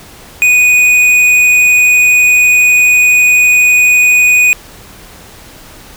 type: tone with tanh clipping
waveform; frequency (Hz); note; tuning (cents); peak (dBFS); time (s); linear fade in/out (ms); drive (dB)
triangle; 2478; D#7; -8; -6; 0.42-4.53; 0; 14
effects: pink hiss -35 dBFS RMS until 5.96 s